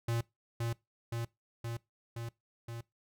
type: tone with echo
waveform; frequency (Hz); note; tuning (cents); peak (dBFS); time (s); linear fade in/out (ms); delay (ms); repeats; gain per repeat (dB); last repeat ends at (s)
square; 116.54; A#2; 0; -31; 0.08-0.21; 5; 520; 5; -2; 2.81
effects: noise-tail reverb RT60 0.2 s tail -22 dB re dry